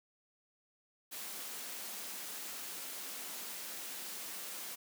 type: high-pass noise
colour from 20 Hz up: white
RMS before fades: -44 dBFS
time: 1.11-4.76 s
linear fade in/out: 20 ms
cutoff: 170 Hz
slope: 48 dB/octave
effects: none